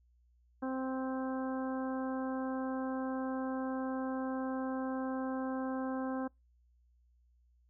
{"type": "harmonic tone", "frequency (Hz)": 261.6, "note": "C4", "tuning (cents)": 0, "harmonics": [1, 2, 3, 4, 5, 6], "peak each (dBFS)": [-35, -41, -44, -46, -50, -50], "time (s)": [0.62, 6.28], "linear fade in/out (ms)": 10, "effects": ["noise-tail reverb RT60 0.2 s tail -26 dB re dry", "added 60 Hz sine -65 dBFS peak until 7.69 s"]}